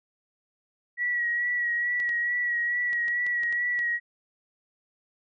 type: tone with vibrato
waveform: sine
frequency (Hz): 1923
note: B6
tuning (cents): -47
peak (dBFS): -24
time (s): 0.97-4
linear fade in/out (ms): 50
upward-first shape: sine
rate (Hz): 2.3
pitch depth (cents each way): 27
type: clicks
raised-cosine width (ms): 0.2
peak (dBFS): -26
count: 8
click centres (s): 2.001 / 2.092 / 2.931 / 3.082 / 3.266 / 3.434 / 3.526 / 3.791
effects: none